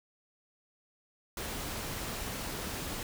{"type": "noise", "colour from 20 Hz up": "pink", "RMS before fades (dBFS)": -38, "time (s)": [1.37, 3.03], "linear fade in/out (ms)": 2, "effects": []}